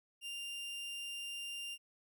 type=tone; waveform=40% pulse; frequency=2794 Hz; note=F7; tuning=in tune; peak=-40 dBFS; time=0.21-1.78 s; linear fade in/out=50 ms; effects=none